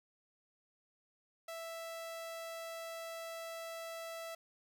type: tone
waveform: sawtooth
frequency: 660 Hz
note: E5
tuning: 2 cents sharp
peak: -39 dBFS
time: 1.48-4.35 s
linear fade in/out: 5 ms
effects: none